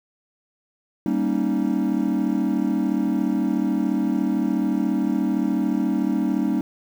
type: chord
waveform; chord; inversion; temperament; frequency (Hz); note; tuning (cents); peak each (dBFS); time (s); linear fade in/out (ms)
triangle; Eb dominant seventh; first; equal; 196 / 233.1 / 277.2 / 311.1; G3 / Bb3 / Db4 / Eb4; 0 / 0 / 0 / 0; -23; 1.06-6.61; 2
effects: 8-bit